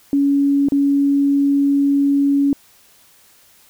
sine tone with dropouts, 280.9 Hz, C#4, 23 cents sharp, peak -12 dBFS, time 0.13-2.53 s, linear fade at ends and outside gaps 1 ms, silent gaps 0.686-0.721 s, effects white hiss -51 dBFS RMS until 3.69 s

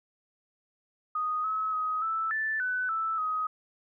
sine tone with pitch steps, 1243 / 1287 / 1260 / 1318 / 1759 / 1501 / 1318 / 1259 Hz, D#6 / E6 / D#6 / E6 / A6 / F#6 / E6 / D#6, -2 / -42 / +21 / -1 / -1 / +24 / -1 / +20 cents, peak -27 dBFS, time 1.15-3.47 s, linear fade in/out 5 ms, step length 290 ms, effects none

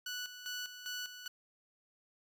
15% pulse tone with tremolo, 1480 Hz, F#6, in tune, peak -32 dBFS, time 0.06-1.28 s, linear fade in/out 5 ms, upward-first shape square, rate 2.5 Hz, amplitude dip 65%, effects none

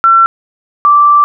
sine tone pair in turn, 1350 / 1169.8 Hz, E6 / D6, +41 / -7 cents, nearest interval major second, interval 248 cents, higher first, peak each -3 dBFS, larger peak neither, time 0.04-0.26 / 0.85-1.24 s, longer second, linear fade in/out 0 ms, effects none

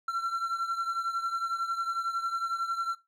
triangle beating tone pair, 1354 / 1365 Hz, E6 / F6, +46 / -40 cents, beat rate 11 Hz, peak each -28 / -32 dBFS, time 0.08-2.95 s, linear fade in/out 5 ms, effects noise-tail reverb RT60 0.2 s tail -17 dB re dry

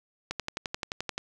click train, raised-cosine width 0.2 ms, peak -14 dBFS, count 11, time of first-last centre 0.31-1.18 s, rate 11.5 Hz, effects none

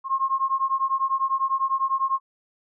sine beating tone pair, 1068 / 1078 Hz, C6 / C#6, +35 / -49 cents, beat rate 10 Hz, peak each -24 / -24 dBFS, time 0.04-2.2 s, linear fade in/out 50 ms, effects none

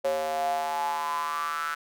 square tone with high-pass filter sweep, 77.9 Hz, D#2, 3 cents sharp, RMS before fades -29 dBFS, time 0.04-1.75 s, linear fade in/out 10 ms, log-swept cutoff 550 to 1400 Hz, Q 8.5, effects none

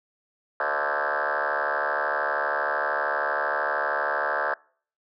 sine tone with frequency modulation, 1100 Hz, C#6, 14 cents flat, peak -22 dBFS, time 0.6-4.54 s, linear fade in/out 2 ms, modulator 72.9 Hz, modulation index 8, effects noise-tail reverb RT60 0.5 s tail -26 dB re dry + tanh soft clip ceiling -18 dBFS

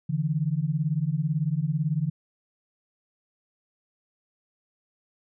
sine beating tone pair, 144.5 / 162.5 Hz, D3 / E3, -28 / -24 cents, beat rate 18 Hz, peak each -26 dBFS, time 0.09-2.1 s, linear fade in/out 10 ms, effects none

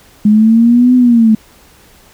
sine linear two-way sweep, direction up then down, 207.7 to 253.1 to 215.1 Hz, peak -4 dBFS, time 0.25-1.35 s, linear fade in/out 5 ms, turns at 0.95 s, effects pink hiss -44 dBFS RMS until 2.13 s

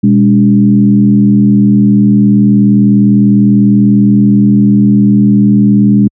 sine tone with frequency modulation, 204.2 Hz, G#3, 29 cents flat, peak -3 dBFS, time 0.03-6.08 s, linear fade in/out 10 ms, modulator 80.3 Hz, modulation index 0.81, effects high-pass 60 Hz 12 dB/octave

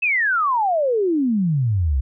sine exponential sweep, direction down, 2656 to 61.74 Hz, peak -16 dBFS, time 0.02-2.01 s, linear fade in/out 10 ms, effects none

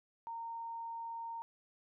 sine tone, 921 Hz, A#5, 21 cents flat, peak -40 dBFS, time 0.27-1.42 s, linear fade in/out 0 ms, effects none

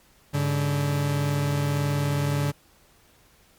40% pulse tone pair together, 102.12 / 143.8 Hz, G#2 / D3, -29 / -36 cents, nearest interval tritone, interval 593 cents, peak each -29 / -22 dBFS, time 0.33-2.52 s, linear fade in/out 20 ms, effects pink hiss -58 dBFS RMS until 3.58 s + MP3 96 kbps

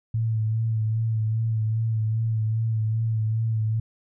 sine tone with vibrato, 111.1 Hz, A2, 17 cents sharp, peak -21 dBFS, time 0.14-3.8 s, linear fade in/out 5 ms, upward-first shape sine, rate 2.5 Hz, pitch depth 33 cents each way, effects none

